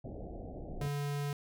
pink low-pass noise, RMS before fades -43 dBFS, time 0.04-0.88 s, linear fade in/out 5 ms, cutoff 760 Hz, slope 96 dB/octave
square tone, 143.8 Hz, D3, 36 cents flat, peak -34 dBFS, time 0.81-1.33 s, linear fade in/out 2 ms
effects none

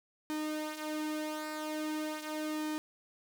sawtooth tone with flanger, 307.1 Hz, D#4, 23 cents flat, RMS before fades -37 dBFS, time 0.3-2.78 s, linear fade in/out 0 ms, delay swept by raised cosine 1.8 to 6.2 ms, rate 0.42 Hz, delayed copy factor -0.6, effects none

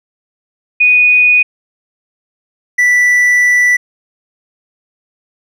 sine / triangle tone pair in turn, 2476 / 1969.5 Hz, D#7 / B6, -9 / -5 cents, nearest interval major third, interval 396 cents, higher first, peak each -5 dBFS, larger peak neither, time 0.8-1.43 / 2.78-3.77 s, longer second, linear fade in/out 10 ms, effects none

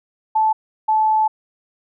sine tone pair in turn, 873 / 868.8 Hz, A5 / A5, -14 / -22 cents, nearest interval unison, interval 8 cents, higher first, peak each -13 dBFS, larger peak neither, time 0.35-0.53 / 0.88-1.28 s, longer second, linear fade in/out 10 ms, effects none

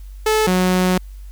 sawtooth tone pair in turn, 433.5 / 183.32 Hz, A4 / F#3, -26 / -16 cents, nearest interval octave + minor third, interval 1490 cents, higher first, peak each -10 dBFS, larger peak neither, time 0.26-0.47 / 0.47-0.98 s, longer second, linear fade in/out 5 ms, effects added 48 Hz sine -32 dBFS peak until 1.31 s + white hiss -55 dBFS RMS until 1.31 s

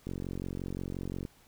click train, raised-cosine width 3 ms, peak -24 dBFS, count 55, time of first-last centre 0.07-1.252 s, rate 45.7 Hz, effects pink hiss -62 dBFS RMS until 1.47 s

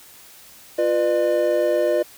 triangle chord, B diminished, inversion second, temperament equal with one note detuned, 349.2 / 493.9 / 602.1 Hz, F4 / B4 / D5, 0 / 0 / +43 cents, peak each -21 / -21 / -17 dBFS, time 0.78-2.03 s, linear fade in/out 10 ms, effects white hiss -46 dBFS RMS until 2.17 s

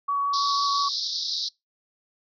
sine tone with vibrato, 1128 Hz, C#6, 30 cents sharp, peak -22 dBFS, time 0.08-0.89 s, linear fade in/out 10 ms, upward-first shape triangle, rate 5.9 Hz, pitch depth 9 cents each way
pink band-pass noise, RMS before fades -29 dBFS, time 0.33-1.49 s, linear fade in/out 10 ms, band 3700 to 5500 Hz, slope 96 dB/octave
effects noise-tail reverb RT60 0.2 s tail -25 dB re dry

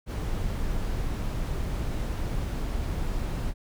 brown noise, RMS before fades -29 dBFS, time 0.06-3.54 s, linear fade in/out 50 ms, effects none

